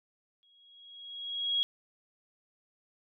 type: tone with exponential growth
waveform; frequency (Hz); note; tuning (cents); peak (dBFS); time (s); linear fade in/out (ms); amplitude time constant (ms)
sine; 3306; G#7; -9; -24; 0.43-1.63; 0; 260
effects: none